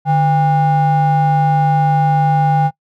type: ring-modulated tone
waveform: triangle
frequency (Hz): 327.6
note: E4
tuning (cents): -11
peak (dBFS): -5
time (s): 0.05-2.71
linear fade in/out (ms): 50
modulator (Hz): 477
effects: noise-tail reverb RT60 0.1 s tail -24 dB re dry